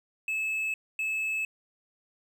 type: tone pair in turn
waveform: triangle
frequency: 2600 / 2600 Hz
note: E7 / E7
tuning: -24 / -24 cents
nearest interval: unison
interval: 0 cents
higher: neither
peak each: -26 dBFS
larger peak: neither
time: 0.28-0.74 / 0.99-1.45 s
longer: neither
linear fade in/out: 2 ms
effects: none